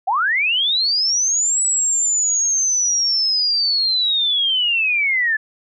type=linear two-way sweep; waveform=sine; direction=up then down; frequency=698.5 to 7902 to 1712 Hz; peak=-15 dBFS; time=0.07-5.37 s; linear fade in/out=10 ms; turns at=1.62 s; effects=none